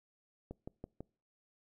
click train, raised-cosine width 2 ms, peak -30 dBFS, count 4, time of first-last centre 0.51-1.006 s, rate 6.05 Hz, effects noise-tail reverb RT60 0.4 s tail -25 dB re dry

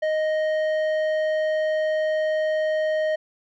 square tone with low-pass filter, 622.3 Hz, D#5, in tune, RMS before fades -23 dBFS, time 0.02-3.16 s, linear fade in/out 10 ms, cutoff 2000 Hz, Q 0.74, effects none

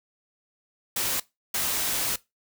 white noise bursts at uneven times, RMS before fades -27 dBFS, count 2, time 0.96-1.2 / 1.54-2.16 s, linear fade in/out 5 ms, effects noise-tail reverb RT60 0.2 s tail -20 dB re dry

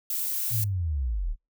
violet noise, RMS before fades -29 dBFS, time 0.1-0.64 s, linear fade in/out 2 ms
sine linear sweep, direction down, 118.8 to 32.01 Hz, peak -25 dBFS, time 0.5-1.36 s, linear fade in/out 50 ms
effects noise-tail reverb RT60 0.2 s tail -24 dB re dry

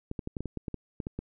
clicks, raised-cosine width 3 ms, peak -21 dBFS, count 12, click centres 0.114 / 0.192 / 0.274 / 0.368 / 0.406 / 0.457 / 0.573 / 0.682 / 0.743 / 1.002 / 1.069 / 1.19 s, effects none

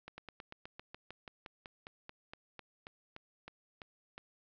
slowing click train, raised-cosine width 0.3 ms, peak -30 dBFS, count 21, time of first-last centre 0.08-4.18 s, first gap 100 ms, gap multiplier 1.07, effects low-pass 5000 Hz 12 dB/octave + 12-bit

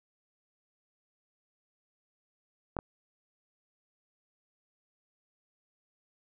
clicks, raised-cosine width 1 ms, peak -19 dBFS, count 2, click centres 2.767 / 2.789 s, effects none

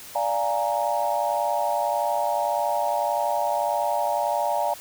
sine chord, Bb dominant seventh, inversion first, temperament equal, 587.3 / 698.5 / 830.6 / 932.3 Hz, D5 / F5 / Ab5 / Bb5, 0 / 0 / 0 / 0 cents, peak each -27 dBFS, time 0.15-4.74 s, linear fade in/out 5 ms, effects white hiss -42 dBFS RMS until 4.8 s

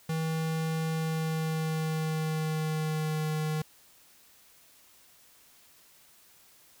square tone with pitch glide, 160.4 to 155.12 Hz, E3 to D#3, -47 to -5 cents, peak -29 dBFS, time 0.09-3.62 s, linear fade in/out 5 ms, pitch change -58 cents, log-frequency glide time 0.92-3.3 s, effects white hiss -59 dBFS RMS until 6.8 s

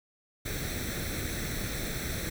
pink noise with comb filter, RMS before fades -34 dBFS, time 0.45-2.3 s, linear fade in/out 10 ms, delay 0.51 ms, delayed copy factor +0.7, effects none

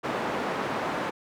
white band-pass noise, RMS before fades -30 dBFS, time 0.03-1.11 s, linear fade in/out 20 ms, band 170 to 1100 Hz, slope 12 dB/octave, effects none

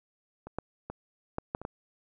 clicks, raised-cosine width 1 ms, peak -28 / -18 / -23 / -17 / -16 / -28 / -20 dBFS, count 7, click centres 0.47 / 0.586 / 0.9 / 1.384 / 1.549 / 1.616 / 1.651 s, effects none

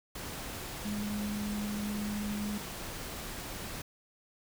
sine tone in noise, 207.7 Hz, G#3, in tune, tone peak -33 dBFS, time 0.85-2.58 s, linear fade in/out 5 ms, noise pink, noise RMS -41 dBFS, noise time 0.15-3.82 s, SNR +5 dB, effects none

